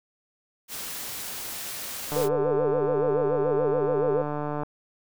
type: noise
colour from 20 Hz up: white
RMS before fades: -35 dBFS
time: 0.68-2.29 s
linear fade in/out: 50 ms
type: click train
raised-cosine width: 1 ms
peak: -17 dBFS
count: 373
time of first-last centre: 2.12-4.634 s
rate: 148 Hz
type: tone with vibrato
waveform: sine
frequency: 451 Hz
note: A4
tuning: 43 cents sharp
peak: -22 dBFS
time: 2.16-4.22 s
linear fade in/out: 5 ms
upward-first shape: sine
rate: 7 Hz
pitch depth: 230 cents each way
effects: none